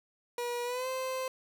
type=tone with pitch glide; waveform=30% pulse; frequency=482 to 519.6 Hz; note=B4 to C5; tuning=-42 to -12 cents; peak=-30 dBFS; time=0.38-1.28 s; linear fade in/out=2 ms; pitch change=+130 cents; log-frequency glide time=0.64-0.88 s; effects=none